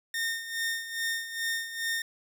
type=tone with tremolo; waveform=sawtooth; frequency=1828 Hz; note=A#6; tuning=34 cents flat; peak=-24 dBFS; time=0.14-2.02 s; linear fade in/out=2 ms; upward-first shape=sine; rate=2.4 Hz; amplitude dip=70%; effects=11-bit